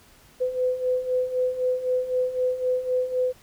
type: beating tone pair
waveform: sine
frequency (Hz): 503 / 506.9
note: B4 / B4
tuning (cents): +32 / +45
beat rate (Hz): 3.9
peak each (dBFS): -28 / -23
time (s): 0.4-3.33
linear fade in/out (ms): 20
effects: pink hiss -54 dBFS RMS until 3.42 s